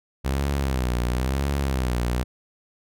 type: tone with vibrato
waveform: sawtooth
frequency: 65 Hz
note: C2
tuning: 11 cents flat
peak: -18 dBFS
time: 0.24-2.24 s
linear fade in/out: 20 ms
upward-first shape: sine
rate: 0.98 Hz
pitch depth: 140 cents each way
effects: none